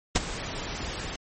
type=noise with ADSR envelope; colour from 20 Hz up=pink; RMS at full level=-19 dBFS; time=0.15-1.16 s; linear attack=10 ms; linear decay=25 ms; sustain=-15 dB; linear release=5 ms; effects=MP3 32 kbps